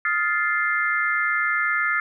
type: chord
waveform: sine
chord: F dominant seventh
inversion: third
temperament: just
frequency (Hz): 1257.2 / 1396.9 / 1746.1 / 2095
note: Eb6 / F6 / A6 / C7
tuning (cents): +18 / 0 / -14 / +2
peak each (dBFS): -28 / -25 / -24 / -25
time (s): 0.05-2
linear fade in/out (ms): 2
effects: none